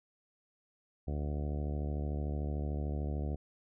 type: harmonic tone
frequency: 73.42 Hz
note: D2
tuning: in tune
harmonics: 1 / 2 / 3 / 4 / 5 / 6 / 7 / 8 / 9 / 10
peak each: -34 / -40 / -44 / -46 / -48 / -50 / -51 / -52 / -53 / -54 dBFS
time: 1.07-3.36 s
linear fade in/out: 10 ms
effects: none